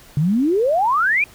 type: exponential sweep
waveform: sine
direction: up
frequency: 138.59 to 2490 Hz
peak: -14 dBFS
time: 0.17-1.24 s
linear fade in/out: 2 ms
effects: pink hiss -46 dBFS RMS until 1.34 s